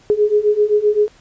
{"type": "beating tone pair", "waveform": "sine", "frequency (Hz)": [414.4, 422.1], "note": ["G#4", "G#4"], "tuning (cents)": [-4, 28], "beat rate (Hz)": 7.7, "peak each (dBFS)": [-16, -14], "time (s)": [0.1, 1.08], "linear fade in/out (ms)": 0, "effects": ["pink hiss -50 dBFS RMS until 1.2 s", "resampled to 16000 Hz"]}